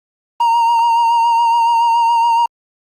triangle tone with vibrato, 931 Hz, A#5, 2 cents flat, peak -8 dBFS, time 0.4-2.46 s, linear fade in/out 5 ms, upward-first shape sine, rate 7.1 Hz, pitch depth 30 cents each way, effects Opus 24 kbps

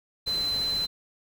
sine tone in noise, 4057 Hz, B7, 46 cents sharp, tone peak -25 dBFS, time 0.26-0.87 s, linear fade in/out 20 ms, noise pink, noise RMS -39 dBFS, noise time 0.26-0.87 s, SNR +11 dB, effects none

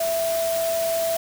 sine tone in noise, 662 Hz, E5, 7 cents sharp, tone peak -21 dBFS, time 0-1.17 s, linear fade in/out 5 ms, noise white, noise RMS -31 dBFS, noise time 0-1.17 s, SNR +7 dB, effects none

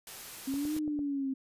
white noise, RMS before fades -45 dBFS, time 0.07-0.79 s, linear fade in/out 2 ms
sine linear two-way sweep, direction up then down, 263.7 to 310 to 263.7 Hz, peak -30 dBFS, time 0.47-1.34 s, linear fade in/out 10 ms, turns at 0.75 s
click train, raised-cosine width 2 ms, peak -31 dBFS, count 5, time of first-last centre 0.54-0.991 s, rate 8.87 Hz
effects resampled to 32000 Hz

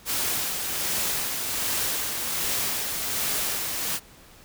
white noise with tremolo, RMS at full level -26 dBFS, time 0.05-4 s, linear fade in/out 50 ms, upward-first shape sine, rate 1.3 Hz, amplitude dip 35%, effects pink hiss -51 dBFS RMS until 4.44 s

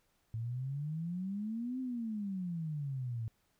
sine exponential two-way sweep, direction up then down, 110 to 262.1 to 110 Hz, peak -35 dBFS, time 0.34-3.28 s, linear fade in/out 0 ms, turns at 1.8 s, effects pink hiss -75 dBFS RMS until 3.59 s

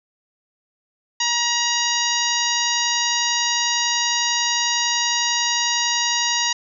harmonic tone, 951 Hz, A#5, 34 cents sharp, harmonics 1 / 2 / 3 / 4 / 5 / 6 / 7, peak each -26 / -26 / -26 / -26 / -26 / -26 / -26 dBFS, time 1.2-6.53 s, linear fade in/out 5 ms, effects none

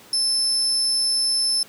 35% pulse tone, 5270 Hz, E8, 1 cent flat, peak -16 dBFS, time 0.13-1.63 s, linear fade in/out 2 ms, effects pink hiss -47 dBFS RMS until 1.68 s + high-pass 150 Hz 12 dB/octave

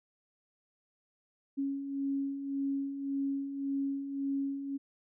sine beating tone pair, 274.7 / 276.5 Hz, C#4 / C#4, -16 / -4 cents, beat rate 1.8 Hz, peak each -40 / -32 dBFS, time 1.57-4.78 s, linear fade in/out 20 ms, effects none

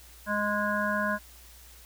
harmonic tone with a mistuned harmonic, 207.7 Hz, G#3, in tune, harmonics 1 / 3 / 5 / 7 / 8, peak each -32 / -32 / -32 / -32 / -32 dBFS, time 0.26-1.19 s, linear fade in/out 50 ms, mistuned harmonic 8, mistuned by -15 cents, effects added 60 Hz sine -52 dBFS peak until 1.85 s + white hiss -53 dBFS RMS until 1.85 s

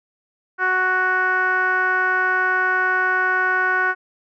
10% pulse tone with low-pass filter, 370.5 Hz, F#4, 2 cents sharp, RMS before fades -19 dBFS, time 0.58-3.95 s, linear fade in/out 50 ms, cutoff 1500 Hz, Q 4.7, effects none

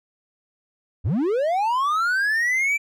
triangle linear sweep, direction up, 65.2 to 2349 Hz, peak -17 dBFS, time 1.04-2.78 s, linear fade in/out 20 ms, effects none

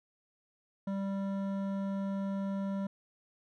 sine tone with hard clipping, 196 Hz, G3, in tune, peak -34 dBFS, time 0.87-2.87 s, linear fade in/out 5 ms, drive 12 dB, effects none

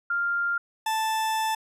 sine / 40% pulse tone pair in turn, 1396.9 / 880 Hz, F6 / A5, 0 / 0 cents, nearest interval minor sixth, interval 800 cents, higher first, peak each -23 dBFS, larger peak neither, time 0.1-0.58 / 0.86-1.55 s, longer second, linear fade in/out 5 ms, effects resampled to 32000 Hz

